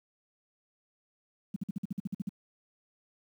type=tone bursts; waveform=sine; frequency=194.8 Hz; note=G3; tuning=11 cents flat; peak=-29 dBFS; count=11; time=1.54-2.291 s; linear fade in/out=5 ms; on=21 ms; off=52 ms; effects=high-pass 100 Hz 12 dB/octave + 10-bit